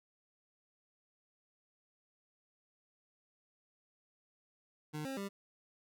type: tone with pitch steps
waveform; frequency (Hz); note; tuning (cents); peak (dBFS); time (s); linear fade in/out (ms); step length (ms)
25% pulse; 151.9 / 268.4 / 198.3; D#3 / C4 / G3; -41 / +44 / +20; -35; 4.93-5.29; 20; 120
effects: none

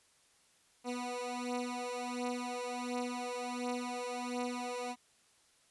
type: beating tone pair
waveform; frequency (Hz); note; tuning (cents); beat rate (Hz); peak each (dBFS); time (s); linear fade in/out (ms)
15% pulse; 245.4 / 246.8; B3 / B3; -11 / -1; 1.4; -33 / -33; 0.84-4.96; 50
effects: white hiss -68 dBFS RMS until 5.7 s + resampled to 24000 Hz

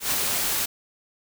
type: noise with ADSR envelope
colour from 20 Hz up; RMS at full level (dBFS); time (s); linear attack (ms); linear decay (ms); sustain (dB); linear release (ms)
white; -23; 0-0.66; 110; 41; -2; 10
effects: none

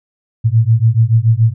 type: beating tone pair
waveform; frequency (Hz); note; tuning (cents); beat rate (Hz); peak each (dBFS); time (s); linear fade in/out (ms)
sine; 110 / 117; A2 / A#2; 0 / +7; 7; -11; 0.44-1.54; 20
effects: none

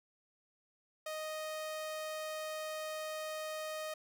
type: tone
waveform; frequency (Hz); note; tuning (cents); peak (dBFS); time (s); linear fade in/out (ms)
sawtooth; 622.3; D#5; 0; -35; 1.06-3.94; 5
effects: none

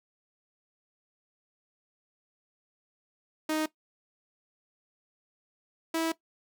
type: tone pair in turn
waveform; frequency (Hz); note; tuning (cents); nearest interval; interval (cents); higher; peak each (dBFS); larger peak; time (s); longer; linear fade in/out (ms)
sawtooth; 311.1 / 326.2; D#4 / E4; 0 / -18; minor second; 82; second; -23; neither; 3.49-3.66 / 5.94-6.12; second; 5
effects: noise-tail reverb RT60 0.1 s tail -17 dB re dry

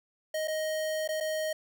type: tone with dropouts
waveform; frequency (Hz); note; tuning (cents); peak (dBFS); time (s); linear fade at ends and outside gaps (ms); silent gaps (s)
square; 625; D#5; +8; -30; 0.34-1.53; 5; 0.475-0.48 / 1.077-1.088 / 1.203-1.207
effects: none

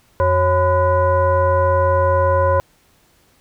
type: tone with frequency modulation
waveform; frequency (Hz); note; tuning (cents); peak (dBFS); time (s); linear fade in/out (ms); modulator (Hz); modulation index
sine; 547; C#5; -23; -12; 0.2-2.6; 0; 459; 1.2
effects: pink hiss -56 dBFS RMS until 3.4 s

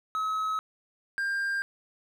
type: tone pair in turn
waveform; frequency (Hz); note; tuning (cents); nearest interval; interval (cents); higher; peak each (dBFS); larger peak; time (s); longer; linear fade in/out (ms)
triangle; 1283 / 1596.5; E6 / G6; -47 / +31; major third; 378; second; -25; neither; 0.15-0.59 / 1.18-1.62; neither; 0
effects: none

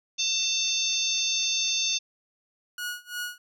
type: harmonic tone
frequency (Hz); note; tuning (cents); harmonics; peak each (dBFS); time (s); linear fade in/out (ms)
896; A5; +31; 3 / 4 / 5 / 6 / 7; -32 / -28 / -32 / -33 / -29; 0.18-1.99; 20
type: tone with tremolo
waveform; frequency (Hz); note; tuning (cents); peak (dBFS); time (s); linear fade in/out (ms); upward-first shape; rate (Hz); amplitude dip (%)
sawtooth; 1453; F#6; -32; -26; 2.78-3.38; 2; sine; 2.9; 95
effects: none

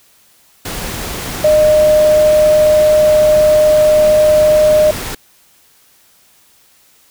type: tone in noise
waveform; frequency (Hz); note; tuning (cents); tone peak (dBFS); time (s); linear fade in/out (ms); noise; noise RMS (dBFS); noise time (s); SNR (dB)
sine; 611; D#5; -32; -6; 1.44-4.91; 5; pink; -23; 0.65-5.15; +14
effects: white hiss -50 dBFS RMS until 7.1 s

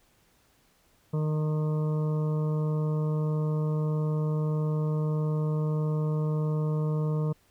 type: harmonic tone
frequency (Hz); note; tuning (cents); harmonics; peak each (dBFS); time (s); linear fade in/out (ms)
153.6; D#3; -22; 1 / 2 / 3 / 4 / 6 / 7 / 8; -25 / -41 / -35 / -43 / -48 / -46 / -50; 1.13-7.33; 10
effects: pink hiss -65 dBFS RMS until 7.5 s

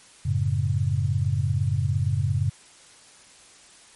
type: chord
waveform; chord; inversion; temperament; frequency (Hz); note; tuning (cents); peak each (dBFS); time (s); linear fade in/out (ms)
sine; F# minor; none; equal; 92.5 / 110 / 138.59; F#2 / A2 / C#3; 0 / 0 / 0; -25; 0.25-2.5; 10
effects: white hiss -51 dBFS RMS until 3.95 s + MP3 48 kbps

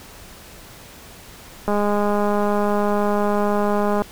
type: click train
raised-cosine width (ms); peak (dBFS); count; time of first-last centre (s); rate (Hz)
1; -8; 483; 1.68-4.02; 206
effects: pink hiss -42 dBFS RMS until 4.11 s

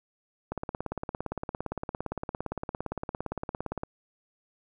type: click train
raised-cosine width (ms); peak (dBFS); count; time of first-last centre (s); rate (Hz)
1; -18; 59; 0.52-3.834; 17.5
effects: none

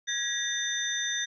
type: tone cluster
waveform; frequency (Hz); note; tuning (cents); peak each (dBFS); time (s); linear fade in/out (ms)
sine; 1661 / 1912 / 3615 / 6030; G#6 / A#6 / A7 / F#8; 0 / +43 / +46 / +32; -34 / -34 / -32 / -34; 0.07-1.26; 20
effects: none

